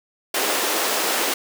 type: high-pass noise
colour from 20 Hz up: pink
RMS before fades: -22 dBFS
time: 0.34-1.34 s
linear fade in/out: 5 ms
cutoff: 330 Hz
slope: 24 dB/octave
effects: none